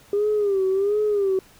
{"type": "tone with vibrato", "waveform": "sine", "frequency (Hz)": 400.9, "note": "G4", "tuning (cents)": 39, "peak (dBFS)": -17, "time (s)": [0.13, 1.39], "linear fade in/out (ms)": 2, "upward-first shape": "sine", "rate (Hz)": 1.4, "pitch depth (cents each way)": 100, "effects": ["tanh soft clip ceiling -14 dBFS", "pink hiss -52 dBFS RMS until 1.59 s"]}